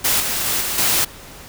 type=noise with level steps; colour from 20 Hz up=white; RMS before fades=-17 / -22 / -20 / -23 / -17 dBFS; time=0.04-1.05 s; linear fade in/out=10 ms; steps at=0.2 / 0.46 / 0.61 / 0.78 s; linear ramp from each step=2 ms; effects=pink hiss -39 dBFS RMS until 1.48 s

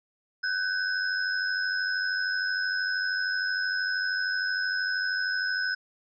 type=tone cluster; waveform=sine; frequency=1508 / 1601 / 5120 Hz; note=F#6 / G6 / D#8; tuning=+32 / +36 / +49 cents; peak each=-27 / -34 / -34 dBFS; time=0.43-5.75 s; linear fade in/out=10 ms; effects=none

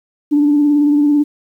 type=tone with vibrato; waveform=sine; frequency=292.5 Hz; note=D4; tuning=7 cents flat; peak=-8 dBFS; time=0.31-1.24 s; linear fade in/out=20 ms; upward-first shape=sine; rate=18 Hz; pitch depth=31 cents each way; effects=tanh soft clip ceiling -4 dBFS + 8-bit

